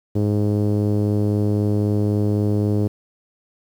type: tone with low-pass filter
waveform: sawtooth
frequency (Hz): 103.83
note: G#2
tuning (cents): 0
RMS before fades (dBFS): -19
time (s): 0.15-2.88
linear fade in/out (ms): 10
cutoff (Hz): 410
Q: 1.8
effects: 8-bit